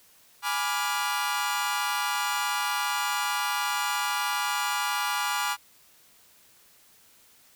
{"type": "chord", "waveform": "sawtooth", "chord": "G# diminished seventh", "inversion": "none", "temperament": "equal with one note detuned", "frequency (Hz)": [830.6, 987.8, 1174.7, 1409.9], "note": ["G#5", "B5", "D6", "F6"], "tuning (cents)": [0, 0, 0, 16], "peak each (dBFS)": -28, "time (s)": [0.42, 5.57], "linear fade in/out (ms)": 50, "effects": ["white hiss -58 dBFS RMS until 7.55 s"]}